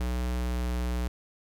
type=tone with pitch glide; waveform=square; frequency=61.4 to 60.91 Hz; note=B1 to B1; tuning=-9 to -23 cents; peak=-28 dBFS; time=0-1.08 s; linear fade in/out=5 ms; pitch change=-14 cents; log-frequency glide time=0.26-0.77 s; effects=none